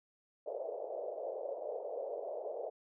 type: band-pass noise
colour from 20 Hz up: white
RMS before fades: -41 dBFS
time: 0.46-2.7 s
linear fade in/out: 10 ms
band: 450 to 650 Hz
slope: 48 dB/octave
effects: none